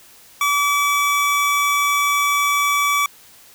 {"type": "tone", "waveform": "25% pulse", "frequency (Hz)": 1148, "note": "D6", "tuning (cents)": -40, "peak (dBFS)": -12, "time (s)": [0.41, 3.06], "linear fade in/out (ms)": 2, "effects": ["white hiss -47 dBFS RMS until 3.54 s"]}